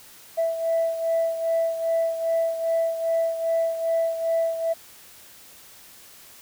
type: beating tone pair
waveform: sine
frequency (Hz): 659.3 / 661.8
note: E5 / E5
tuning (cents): 0 / +7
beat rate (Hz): 2.5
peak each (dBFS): -21 / -27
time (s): 0.37-4.74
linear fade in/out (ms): 20
effects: tanh soft clip ceiling -16 dBFS + white hiss -48 dBFS RMS until 6.41 s